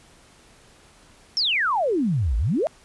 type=exponential two-way sweep; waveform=sine; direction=down then up; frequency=5580 to 50.7 to 692 Hz; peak=-19 dBFS; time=1.37-2.67 s; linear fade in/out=0 ms; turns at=2.37 s; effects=pink hiss -53 dBFS RMS until 2.84 s + resampled to 24000 Hz